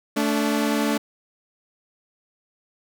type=tone pair together; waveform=sawtooth; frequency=220 / 289.5 Hz; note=A3 / D4; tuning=0 / -25 cents; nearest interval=perfect fourth; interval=475 cents; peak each=-19 dBFS; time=0.16-0.98 s; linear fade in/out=10 ms; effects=none